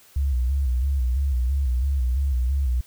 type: tone with vibrato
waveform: sine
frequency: 65.41 Hz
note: C2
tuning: in tune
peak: -19 dBFS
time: 0.16-2.81 s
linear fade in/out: 5 ms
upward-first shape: square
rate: 3 Hz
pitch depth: 97 cents each way
effects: white hiss -53 dBFS RMS until 2.86 s